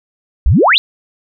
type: exponential sweep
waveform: sine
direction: up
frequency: 47.88 to 4186 Hz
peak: -6 dBFS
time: 0.46-0.78 s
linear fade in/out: 0 ms
effects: none